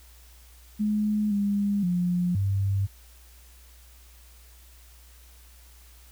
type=tone with pitch steps; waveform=sine; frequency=210.9 / 202.5 / 177.4 / 98.3 Hz; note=G#3 / G#3 / F3 / G2; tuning=+27 / -43 / +27 / +5 cents; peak=-22 dBFS; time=0.79-2.87 s; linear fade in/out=20 ms; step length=520 ms; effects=added 60 Hz sine -50 dBFS peak until 6.11 s + white hiss -56 dBFS RMS until 6.11 s